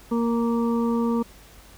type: harmonic tone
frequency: 233.1 Hz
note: A#3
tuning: in tune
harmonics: 1 / 2 / 4 / 5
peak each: -21 / -27 / -33 / -35 dBFS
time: 0.11-1.23 s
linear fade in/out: 10 ms
effects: added 50 Hz sine -50 dBFS peak until 1.77 s + pink hiss -50 dBFS RMS until 1.77 s